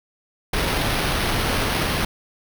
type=noise with sample-and-hold; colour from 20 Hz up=pink; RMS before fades=-22 dBFS; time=0.53-2.05 s; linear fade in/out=5 ms; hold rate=7350 Hz; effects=none